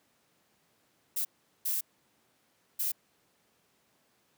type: noise bursts at uneven times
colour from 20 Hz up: violet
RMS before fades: -31 dBFS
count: 3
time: 1.16-1.25 / 1.65-1.81 / 2.79-2.92 s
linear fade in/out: 10 ms
effects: pink hiss -70 dBFS RMS until 4.37 s + high-pass 150 Hz 12 dB/octave